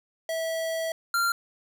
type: tone pair in turn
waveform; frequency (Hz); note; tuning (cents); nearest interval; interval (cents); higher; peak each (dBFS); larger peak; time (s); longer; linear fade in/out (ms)
square; 652 / 1384.1; E5 / F6; -19 / -16; octave + minor second; 1303; second; -28 / -23; second; 0.29-0.92 / 1.14-1.32; first; 2
effects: 9-bit